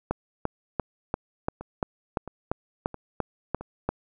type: two click trains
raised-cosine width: 1 ms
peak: -23 / -11 dBFS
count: 4 / 12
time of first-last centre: 1.61-3.61 / 0.11-3.89 s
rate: 1.5 / 2.91 Hz
effects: none